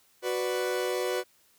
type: chord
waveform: 40% pulse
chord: B minor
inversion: second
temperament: equal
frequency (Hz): 370 / 493.9 / 587.3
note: F#4 / B4 / D5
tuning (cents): 0 / 0 / 0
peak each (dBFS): -30 / -30 / -35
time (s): 0.22-1.24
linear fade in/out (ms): 50
effects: white hiss -64 dBFS RMS until 1.58 s